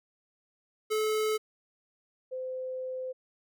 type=tone pair in turn; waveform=square / sine; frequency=432.1 / 514.6 Hz; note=A4 / C5; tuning=-31 / -29 cents; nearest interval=minor third; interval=302 cents; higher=second; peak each=-27 / -33 dBFS; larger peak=first; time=0.9-1.38 / 2.31-3.13 s; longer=second; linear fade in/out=20 ms; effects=none